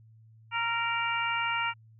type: harmonic tone with a mistuned harmonic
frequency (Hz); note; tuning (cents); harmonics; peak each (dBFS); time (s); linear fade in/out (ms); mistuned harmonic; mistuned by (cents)
466.2; A#4; 0; 2 / 3 / 4 / 5 / 6; -32 / -32 / -38 / -33 / -35; 0.51-1.74; 50; 3; -22
effects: added 111 Hz sine -53 dBFS peak until 1.99 s